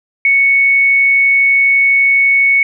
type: tone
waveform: sine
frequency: 2217 Hz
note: C#7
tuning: in tune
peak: -7 dBFS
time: 0.25-2.63 s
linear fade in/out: 2 ms
effects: none